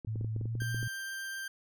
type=clicks; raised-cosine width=3 ms; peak=-28 dBFS; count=11; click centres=0.048 / 0.158 / 0.211 / 0.246 / 0.363 / 0.412 / 0.456 / 0.553 / 0.62 / 0.746 / 0.829 s
type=tone with pitch glide; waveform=sine; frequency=110 to 116.54 Hz; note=A2 to A#2; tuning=0 to 0 cents; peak=-32 dBFS; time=0.07-0.88 s; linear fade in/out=5 ms; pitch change=+100 cents; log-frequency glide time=0.41-0.58 s
type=tone; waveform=40% pulse; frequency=1577 Hz; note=G6; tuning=10 cents sharp; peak=-36 dBFS; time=0.6-1.48 s; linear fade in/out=5 ms
effects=none